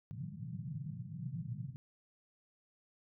pink band-pass noise, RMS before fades -43 dBFS, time 0.11-1.76 s, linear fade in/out 0 ms, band 120 to 170 Hz, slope 48 dB/octave, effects none

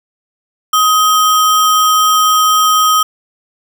sine tone with sample-and-hold, 1258 Hz, D#6, 19 cents sharp, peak -7 dBFS, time 0.73-3.03 s, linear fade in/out 5 ms, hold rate 4410 Hz, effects none

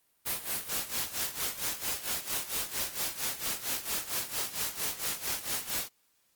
white noise with tremolo, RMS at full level -31 dBFS, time 0.25-5.89 s, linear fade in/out 20 ms, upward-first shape sine, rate 4.4 Hz, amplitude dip 80%, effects white hiss -71 dBFS RMS until 6.35 s + Opus 32 kbps

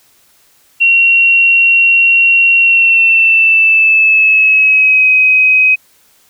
sine tone with pitch glide, 2739 to 2526 Hz, F7 to D#7, -34 to +26 cents, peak -5 dBFS, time 0.8-5.76 s, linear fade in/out 20 ms, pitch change -140 cents, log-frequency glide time 2.59-5.08 s, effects white hiss -50 dBFS RMS until 6.29 s

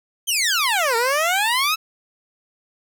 15% pulse exponential two-way sweep, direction down then up, 3226 to 448.5 to 1328 Hz, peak -11 dBFS, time 0.27-1.76 s, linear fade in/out 20 ms, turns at 0.96 s, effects none

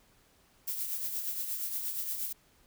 violet noise with tremolo, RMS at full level -33 dBFS, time 0.67-2.33 s, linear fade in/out 10 ms, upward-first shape triangle, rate 8.5 Hz, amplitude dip 55%, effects pink hiss -65 dBFS RMS until 2.66 s

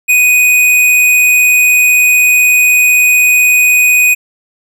square tone, 2489 Hz, D#7, in tune, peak -6 dBFS, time 0.08-4.15 s, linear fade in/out 20 ms, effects none

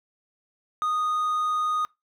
triangle tone, 1238 Hz, D#6, 9 cents flat, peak -21 dBFS, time 0.82-1.85 s, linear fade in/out 0 ms, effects noise-tail reverb RT60 0.2 s tail -23 dB re dry

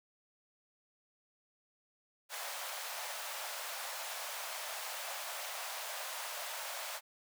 pink high-pass noise, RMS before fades -42 dBFS, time 2.29-7.01 s, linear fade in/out 50 ms, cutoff 570 Hz, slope 48 dB/octave, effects none

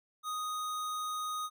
square tone, 1244.5 Hz, D#6, in tune, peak -35 dBFS, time 0.23-1.5 s, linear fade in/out 50 ms, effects none

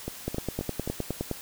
two click trains, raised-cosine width 2 ms, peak -15 / -18 dBFS, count 11 / 4, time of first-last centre 0.28-1.313 / 0.08-0.876 s, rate 9.68 / 3.77 Hz, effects white hiss -43 dBFS RMS until 1.41 s

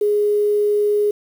sine tone with quantisation, 415.3 Hz, G#4, in tune, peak -14 dBFS, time 0.01-1.11 s, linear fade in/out 5 ms, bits 7, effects none

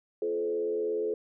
sine tone with frequency modulation, 431.3 Hz, A4, 35 cents flat, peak -27 dBFS, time 0.22-1.14 s, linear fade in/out 2 ms, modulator 83.1 Hz, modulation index 0.75, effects none

